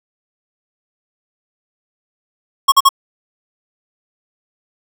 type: tone bursts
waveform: square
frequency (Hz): 1093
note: C#6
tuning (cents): -25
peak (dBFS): -6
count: 3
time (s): 2.68-2.891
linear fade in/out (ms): 10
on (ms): 41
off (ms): 44
effects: none